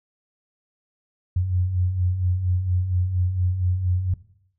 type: beating tone pair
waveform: sine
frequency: 87.31 / 91.61 Hz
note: F2 / F#2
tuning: 0 / -17 cents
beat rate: 4.3 Hz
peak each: -28 / -20 dBFS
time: 1.36-4.14 s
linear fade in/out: 5 ms
effects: noise-tail reverb RT60 0.7 s tail -17 dB re dry